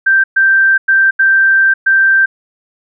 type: tone bursts at uneven times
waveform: sine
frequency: 1568 Hz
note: G6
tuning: in tune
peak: -6 dBFS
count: 5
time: 0.06-0.24 / 0.36-0.78 / 0.88-1.11 / 1.19-1.74 / 1.86-2.26 s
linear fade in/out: 10 ms
effects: none